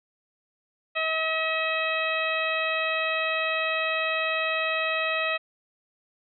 harmonic tone, 640 Hz, D#5, 49 cents sharp, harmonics 1 / 2 / 3 / 4 / 5 / 6, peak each -30 / -31 / -31 / -28 / -37 / -37 dBFS, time 0.95-5.38 s, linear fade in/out 20 ms, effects none

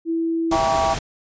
sine tone, 329.6 Hz, E4, in tune, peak -19 dBFS, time 0.05-0.59 s, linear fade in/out 50 ms
sine chord, E diminished seventh, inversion none, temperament just, 659.3 / 791.1 / 949.3 / 1139.2 Hz, E5 / G5 / Bb5 / Db6, 0 / +16 / +31 / +47 cents, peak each -21 / -21 / -25 / -25 dBFS, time 0.51-0.95 s, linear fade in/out 20 ms
pink noise, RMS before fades -27 dBFS, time 0.51-0.99 s, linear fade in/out 5 ms
effects resampled to 16000 Hz

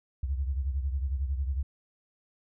sine beating tone pair, 66.5 / 77.5 Hz, C2 / D#2, +29 / -6 cents, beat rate 11 Hz, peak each -28 / -35 dBFS, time 0.23-1.63 s, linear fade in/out 5 ms, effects none

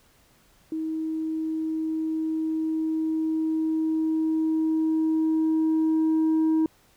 sine tone with level ramp, 317.7 Hz, D#4, 36 cents sharp, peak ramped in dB -26 to -16 dBFS, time 0.72-6.66 s, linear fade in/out 2 ms, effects tanh soft clip ceiling -18 dBFS + pink hiss -60 dBFS RMS until 6.96 s

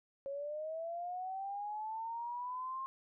sine linear sweep, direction up, 546 to 1070 Hz, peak -38 dBFS, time 0.26-2.86 s, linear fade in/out 0 ms, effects none

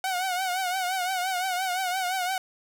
sawtooth tone with vibrato, 740 Hz, F#5, in tune, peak -22 dBFS, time 0.04-2.38 s, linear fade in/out 2 ms, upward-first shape triangle, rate 5.8 Hz, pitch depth 85 cents each way, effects none

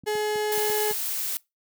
clicks, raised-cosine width 5 ms, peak -25 dBFS, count 6, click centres 0.037 / 0.153 / 0.357 / 0.577 / 0.699 / 0.911 s
35% pulse tone, 423.4 Hz, G#4, 33 cents sharp, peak -22 dBFS, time 0.06-0.93 s, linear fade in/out 20 ms
blue noise, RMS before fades -29 dBFS, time 0.52-1.37 s, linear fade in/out 0 ms
effects noise-tail reverb RT60 0.2 s tail -22 dB re dry + high-pass 200 Hz 12 dB/octave

